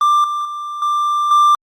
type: tone with level steps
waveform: triangle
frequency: 1184 Hz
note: D6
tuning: 14 cents sharp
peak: -8 / -16 / -21 / -12 / -6 dBFS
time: 0.01-1.55 s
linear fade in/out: 2 ms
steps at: 0.24 / 0.45 / 0.82 / 1.31 s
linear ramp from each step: 2 ms
effects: Opus 48 kbps